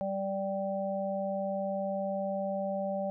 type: harmonic tone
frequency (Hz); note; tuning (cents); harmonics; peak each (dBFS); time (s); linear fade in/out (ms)
195; G3; -9; 1 / 3 / 4; -36 / -32 / -38; 0.01-3.1; 0
effects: none